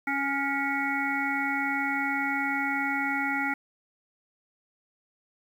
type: harmonic tone with a mistuned harmonic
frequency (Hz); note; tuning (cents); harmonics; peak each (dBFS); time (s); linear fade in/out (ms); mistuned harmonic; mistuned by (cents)
277.2; C#4; 0; 1 / 3 / 5 / 7 / 8; -32 / -32 / -32 / -32 / -32; 0.07-3.54; 5; 5; +27
effects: 9-bit